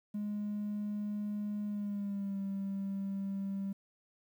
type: tone with pitch glide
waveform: triangle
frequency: 207.7 to 196.04 Hz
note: G#3 to G3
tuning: 0 to 0 cents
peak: -31 dBFS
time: 0.14-3.73 s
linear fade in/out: 10 ms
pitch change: -100 cents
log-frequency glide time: 1.66-2.4 s
effects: tanh soft clip ceiling -30 dBFS + 11-bit